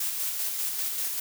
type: noise with tremolo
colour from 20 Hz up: blue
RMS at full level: -29 dBFS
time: 0-1.2 s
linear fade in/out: 5 ms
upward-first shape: square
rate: 5.1 Hz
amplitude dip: 30%
effects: none